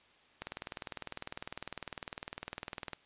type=click train; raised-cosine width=0.3 ms; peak=-23 dBFS; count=51; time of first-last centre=0.42-2.933 s; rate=19.9 Hz; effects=white hiss -64 dBFS RMS until 3.05 s + resampled to 8000 Hz